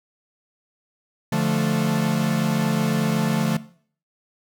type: chord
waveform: 45% pulse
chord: D minor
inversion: none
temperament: equal with one note detuned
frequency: 146.41 / 174.61 / 220 Hz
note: D3 / F3 / A3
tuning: -5 / 0 / 0 cents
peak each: -24 dBFS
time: 1.32-3.57 s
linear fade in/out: 5 ms
effects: noise-tail reverb RT60 0.5 s tail -17 dB re dry